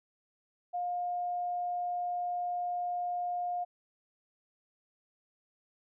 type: tone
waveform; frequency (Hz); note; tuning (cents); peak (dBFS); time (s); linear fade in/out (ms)
sine; 710; F5; +28; -31; 0.73-3.65; 20
effects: none